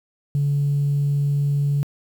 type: tone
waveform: sine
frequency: 142.8 Hz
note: D3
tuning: 48 cents flat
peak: -16 dBFS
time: 0.35-1.83 s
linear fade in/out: 0 ms
effects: tanh soft clip ceiling -14 dBFS + 8-bit